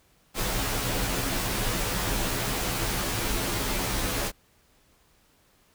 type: noise with comb filter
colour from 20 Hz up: pink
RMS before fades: -28 dBFS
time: 0.34-4.32 s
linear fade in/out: 50 ms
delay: 13 ms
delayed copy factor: -0.9
effects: pink hiss -63 dBFS RMS until 5.74 s